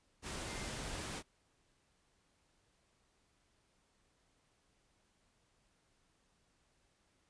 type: tone in noise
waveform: sine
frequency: 2093 Hz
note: C7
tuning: in tune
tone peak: -52 dBFS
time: 0.45-0.69 s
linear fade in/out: 50 ms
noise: pink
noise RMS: -43 dBFS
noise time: 0.22-1.23 s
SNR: -12 dB
effects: pink hiss -75 dBFS RMS until 7.29 s + resampled to 22050 Hz